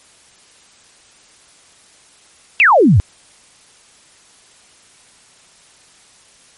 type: exponential sweep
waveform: sine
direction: down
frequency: 2794 to 79.9 Hz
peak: -6 dBFS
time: 2.6-3 s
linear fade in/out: 0 ms
effects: white hiss -48 dBFS RMS until 6.57 s + MP3 48 kbps